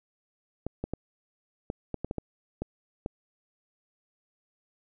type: clicks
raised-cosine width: 2 ms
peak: -18 dBFS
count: 10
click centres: 0.666 / 0.84 / 0.936 / 1.701 / 1.943 / 2.046 / 2.111 / 2.183 / 2.62 / 3.061 s
effects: none